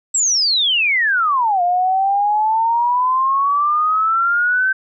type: exponential two-way sweep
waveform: sine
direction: down then up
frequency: 7870 to 699 to 1555 Hz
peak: -13 dBFS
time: 0.14-4.73 s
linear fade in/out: 10 ms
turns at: 1.62 s
effects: none